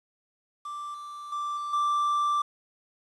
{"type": "tone with level steps", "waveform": "triangle", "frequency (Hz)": 1174.7, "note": "D6", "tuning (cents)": 0, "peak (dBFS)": [-32, -36, -27, -29, -21], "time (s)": [0.65, 2.42], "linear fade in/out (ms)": 5, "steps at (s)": [0.94, 1.32, 1.57, 1.73], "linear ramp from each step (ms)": 5, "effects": ["resampled to 24000 Hz", "9-bit"]}